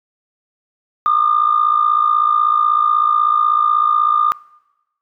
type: tone with amplitude modulation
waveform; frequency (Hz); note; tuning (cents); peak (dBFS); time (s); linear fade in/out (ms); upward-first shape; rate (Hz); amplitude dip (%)
sine; 1209; D6; +50; -7; 1.06-4.32; 0; sine; 56.2; 75
effects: noise-tail reverb RT60 1.0 s tail -24 dB re dry + tanh soft clip ceiling -4 dBFS